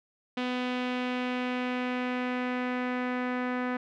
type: tone with low-pass filter sweep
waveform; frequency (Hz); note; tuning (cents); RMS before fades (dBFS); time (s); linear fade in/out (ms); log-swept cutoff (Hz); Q
sawtooth; 250; B3; +21; -31; 0.37-3.77; 5; 3200 to 1800; 1.9
effects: none